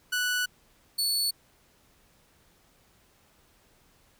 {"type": "tone pair in turn", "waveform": "sawtooth", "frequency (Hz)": [1480, 4435], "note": ["F#6", "C#8"], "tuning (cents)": [0, 0], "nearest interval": "octave + perfect fifth", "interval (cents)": 1900, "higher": "second", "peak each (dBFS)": -22, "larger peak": "neither", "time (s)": [[0.12, 0.46], [0.98, 1.31]], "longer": "first", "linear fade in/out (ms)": 10, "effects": ["pink hiss -63 dBFS RMS until 4.19 s"]}